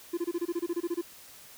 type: tone bursts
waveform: triangle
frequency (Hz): 344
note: F4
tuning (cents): -26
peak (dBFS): -25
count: 13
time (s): 0.13-1.015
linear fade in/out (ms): 10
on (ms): 45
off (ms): 25
effects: white hiss -51 dBFS RMS until 1.57 s